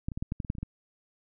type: clicks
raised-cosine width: 5 ms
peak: -18 / -26 / -22 / -19 / -18 / -19 / -28 / -15 / -30 / -25 / -21 dBFS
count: 11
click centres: 0.085 / 0.118 / 0.175 / 0.225 / 0.321 / 0.402 / 0.448 / 0.501 / 0.552 / 0.584 / 0.63 s
effects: none